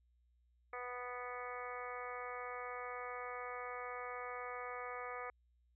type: harmonic tone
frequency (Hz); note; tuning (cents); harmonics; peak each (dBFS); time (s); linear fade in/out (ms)
246.9; B3; 0; 2 / 3 / 4 / 5 / 6 / 7 / 8 / 9; -48 / -50 / -52 / -47 / -58 / -54 / -54 / -52; 0.73-5.3; 2
effects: added 60 Hz sine -70 dBFS peak until 5.75 s